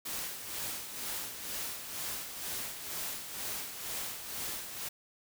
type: noise with tremolo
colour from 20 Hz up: white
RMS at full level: -37 dBFS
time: 0.05-4.89 s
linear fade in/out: 10 ms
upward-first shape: sine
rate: 2.1 Hz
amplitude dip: 55%
effects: none